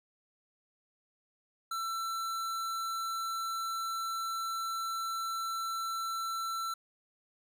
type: tone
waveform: square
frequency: 1340 Hz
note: E6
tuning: 28 cents sharp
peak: -34 dBFS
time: 1.71-6.74 s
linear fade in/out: 5 ms
effects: none